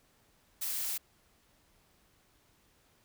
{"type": "noise", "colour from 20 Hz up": "blue", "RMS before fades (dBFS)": -35, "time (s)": [0.61, 0.98], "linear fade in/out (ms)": 10, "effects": ["pink hiss -68 dBFS RMS until 3.04 s"]}